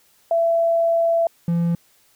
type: tone pair in turn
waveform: sine / triangle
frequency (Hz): 669 / 170.08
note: E5 / F3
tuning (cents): +25 / -46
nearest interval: 2 octaves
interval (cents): 2371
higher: first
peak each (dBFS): -15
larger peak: neither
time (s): 0.31-1.27 / 1.48-1.75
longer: first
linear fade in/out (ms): 2
effects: white hiss -58 dBFS RMS until 2.15 s